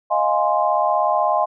sine chord, F minor seventh, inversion third, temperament equal, 622.3 / 698.5 / 830.6 / 1046.5 Hz, Eb5 / F5 / Ab5 / C6, 0 / 0 / 0 / 0 cents, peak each -21 dBFS, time 0.1-1.46 s, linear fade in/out 20 ms, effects none

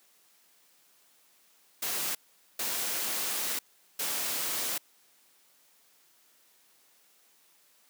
white noise bursts at uneven times, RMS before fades -32 dBFS, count 3, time 1.82-2.15 / 2.59-3.59 / 3.99-4.78 s, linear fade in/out 5 ms, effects white hiss -64 dBFS RMS until 7.89 s + high-pass 200 Hz 12 dB/octave

